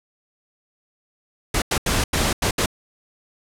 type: noise bursts at uneven times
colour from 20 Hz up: pink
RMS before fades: -20 dBFS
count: 6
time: 1.54-1.62 / 1.71-1.78 / 1.86-2.04 / 2.13-2.33 / 2.42-2.51 / 2.58-2.66 s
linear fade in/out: 5 ms
effects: low-pass 11000 Hz 12 dB/octave